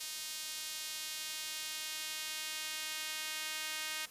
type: tone with high-pass filter sweep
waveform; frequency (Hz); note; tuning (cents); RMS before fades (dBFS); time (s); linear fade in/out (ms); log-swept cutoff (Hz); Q
sawtooth; 311.1; D#4; 0; -41; 0-4.06; 10; 4200 to 2200; 0.92
effects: white hiss -56 dBFS RMS until 4.1 s + resampled to 32000 Hz